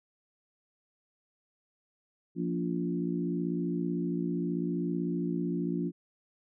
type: harmonic tone with a mistuned harmonic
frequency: 58.1 Hz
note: A#1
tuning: 5 cents flat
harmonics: 3 / 4 / 5 / 6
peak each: -32 / -37 / -34 / -36 dBFS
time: 2.35-5.92 s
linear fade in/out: 50 ms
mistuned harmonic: 5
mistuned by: -16 cents
effects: none